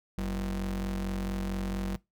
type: ring-modulated tone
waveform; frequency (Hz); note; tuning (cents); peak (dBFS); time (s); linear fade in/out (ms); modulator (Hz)
square; 71.1; C#2; +45; -28; 0.18-1.96; 0; 120
effects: noise-tail reverb RT60 0.2 s tail -22 dB re dry